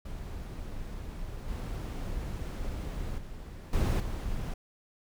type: noise with level steps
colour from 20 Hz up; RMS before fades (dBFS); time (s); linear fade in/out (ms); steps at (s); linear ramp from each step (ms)
brown; -39 / -35 / -42 / -26 / -34; 0.05-4.54; 5; 1.48 / 3.18 / 3.73 / 4; 2
effects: none